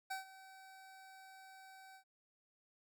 25% pulse tone with ADSR envelope, 766 Hz, G5, 40 cents flat, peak -35 dBFS, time 0.1-2.04 s, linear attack 12 ms, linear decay 130 ms, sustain -17 dB, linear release 87 ms, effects none

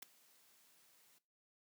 white noise with ADSR envelope, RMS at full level -45 dBFS, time 0.02-1.19 s, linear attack 8 ms, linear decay 5 ms, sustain -24 dB, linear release 14 ms, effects noise-tail reverb RT60 0.3 s tail -18 dB re dry + high-pass 150 Hz 12 dB/octave

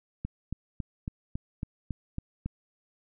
click train, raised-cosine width 5 ms, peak -20 dBFS, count 9, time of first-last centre 0.25-2.46 s, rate 3.62 Hz, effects none

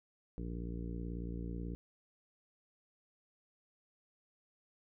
harmonic tone, 58.27 Hz, A#1, in tune, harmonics 1 / 2 / 3 / 4 / 5 / 6 / 7 / 8, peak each -41 / -48 / -44 / -53 / -48 / -54 / -54 / -55 dBFS, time 0.38-1.75 s, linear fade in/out 0 ms, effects none

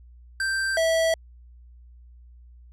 square tone pair in turn, 1568 / 652.8 Hz, G6 / E5, 0 / -17 cents, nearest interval octave + minor third, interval 1517 cents, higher first, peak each -24 / -20 dBFS, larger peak second, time 0.4-0.77 / 0.77-1.14 s, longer neither, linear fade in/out 2 ms, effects added 60 Hz sine -46 dBFS peak until 2.72 s + low-pass 10000 Hz 12 dB/octave

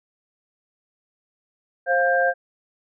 sine tone cluster, 530 / 701 / 1587 Hz, C5 / F5 / G6, +22 / +6 / +21 cents, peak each -21 dBFS, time 1.86-2.34 s, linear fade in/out 50 ms, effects none

